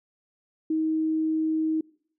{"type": "tone", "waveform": "sine", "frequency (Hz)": 316.2, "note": "D#4", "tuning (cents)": 28, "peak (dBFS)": -22, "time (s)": [0.7, 1.81], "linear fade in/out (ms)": 5, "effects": ["noise-tail reverb RT60 0.6 s tail -24 dB re dry"]}